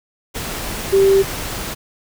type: tone in noise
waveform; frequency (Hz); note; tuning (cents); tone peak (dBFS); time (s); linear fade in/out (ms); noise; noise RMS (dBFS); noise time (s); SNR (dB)
sine; 390.1; G4; -8; -9; 0.92-1.23; 20; pink; -26; 0.34-1.75; +14
effects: none